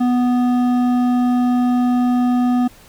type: tone with hard clipping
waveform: triangle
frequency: 246.9 Hz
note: B3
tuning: in tune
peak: -15 dBFS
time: 0-2.68 s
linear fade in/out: 10 ms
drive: 13 dB
effects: pink hiss -46 dBFS RMS until 2.88 s